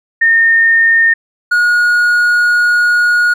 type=tone pair in turn; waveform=sine / triangle; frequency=1826 / 1444.3 Hz; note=A#6 / F#6; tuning=-36 / -42 cents; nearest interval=major third; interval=406 cents; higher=first; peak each=-6 dBFS; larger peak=neither; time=0.21-1.14 / 1.51-3.34 s; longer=second; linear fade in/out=10 ms; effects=none